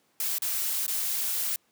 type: noise with dropouts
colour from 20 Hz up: blue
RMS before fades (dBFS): -29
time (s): 0.2-1.56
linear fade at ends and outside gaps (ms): 2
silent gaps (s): 0.384-0.42 / 0.865-0.879
effects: pink hiss -68 dBFS RMS until 1.71 s + high-pass 200 Hz 12 dB/octave